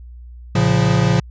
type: chord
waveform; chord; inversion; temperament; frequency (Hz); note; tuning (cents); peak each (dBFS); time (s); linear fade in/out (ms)
square; Bb minor; none; equal with one note detuned; 113.62 / 138.59 / 174.61; Bb2 / Db3 / F3; -44 / 0 / 0; -18; 0.55-1.2; 5
effects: added 60 Hz sine -34 dBFS peak until 1.3 s + resampled to 16000 Hz